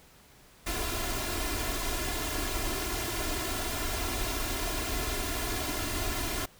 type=noise with comb filter; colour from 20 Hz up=pink; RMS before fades=-32 dBFS; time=0.66-6.46 s; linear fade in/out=10 ms; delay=2.9 ms; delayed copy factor=+0.8; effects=pink hiss -57 dBFS RMS until 6.59 s